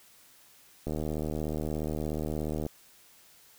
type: click train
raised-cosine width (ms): 2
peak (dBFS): -20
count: 139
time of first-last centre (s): 0.87-2.665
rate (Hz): 76.9
effects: white hiss -58 dBFS RMS until 3.58 s